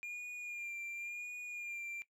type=tone with vibrato; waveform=triangle; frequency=2409 Hz; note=D7; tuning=43 cents sharp; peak=-39 dBFS; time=0.03-2.02 s; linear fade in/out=0 ms; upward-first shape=sine; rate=0.93 Hz; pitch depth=33 cents each way; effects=noise-tail reverb RT60 0.1 s tail -17 dB re dry